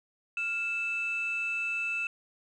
sine tone pair together, 1396.9 / 2637 Hz, F6 / E7, 0 / 0 cents, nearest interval major seventh, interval 1100 cents, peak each -38 / -28 dBFS, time 0.37-2.07 s, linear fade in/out 2 ms, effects tanh soft clip ceiling -25 dBFS

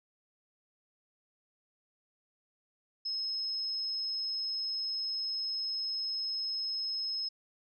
sine tone, 5170 Hz, E8, 34 cents flat, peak -32 dBFS, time 3.05-7.29 s, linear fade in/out 10 ms, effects none

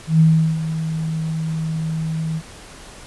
sine tone with ADSR envelope, 160 Hz, D#3, 49 cents sharp, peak -8 dBFS, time 0.07-2.42 s, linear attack 130 ms, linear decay 370 ms, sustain -12 dB, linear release 51 ms, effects pink hiss -40 dBFS RMS until 3.06 s + resampled to 24000 Hz

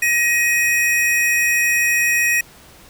square tone pair together, 1892.5 / 2508 Hz, A#6 / D#7, +26 / +13 cents, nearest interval perfect fourth, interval 487 cents, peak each -18 dBFS, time 0.02-2.41 s, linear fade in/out 5 ms, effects pink hiss -45 dBFS RMS until 2.89 s

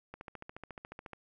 click train, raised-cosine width 0.5 ms, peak -29 dBFS, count 15, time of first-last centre 0.14-1.133 s, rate 14.1 Hz, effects none

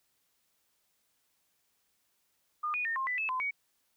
sine tone with pitch steps, 1217 / 2464 / 1826 / 1062 / 1991 / 2607 / 1025 / 2251 Hz, D#6 / D#7 / A#6 / C6 / B6 / E7 / C6 / C#7, -39 / -17 / -36 / +25 / +14 / -20 / -36 / +26 cents, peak -30 dBFS, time 2.63-3.51 s, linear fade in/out 10 ms, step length 110 ms, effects white hiss -75 dBFS RMS until 3.96 s

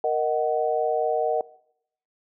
sine chord, D# minor, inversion second, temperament just, 466.7 / 622.3 / 746.7 Hz, A#4 / D#5 / F#5, +2 / 0 / +16 cents, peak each -25 dBFS, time 0.04-1.41 s, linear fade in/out 2 ms, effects noise-tail reverb RT60 0.7 s tail -21 dB re dry

